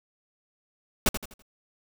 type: noise with echo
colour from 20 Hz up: pink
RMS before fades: -21 dBFS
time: 1.06-1.09 s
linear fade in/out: 2 ms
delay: 83 ms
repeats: 4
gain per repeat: -9 dB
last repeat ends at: 1.422 s
effects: none